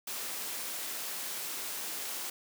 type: high-pass noise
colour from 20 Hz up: white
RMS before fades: -38 dBFS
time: 0.07-2.3 s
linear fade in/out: 5 ms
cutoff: 230 Hz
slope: 12 dB/octave
effects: none